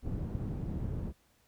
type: low-pass noise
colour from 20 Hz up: white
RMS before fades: -36 dBFS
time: 0.02-1.13 s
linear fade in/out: 50 ms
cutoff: 150 Hz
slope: 12 dB/octave
effects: pink hiss -69 dBFS RMS until 1.47 s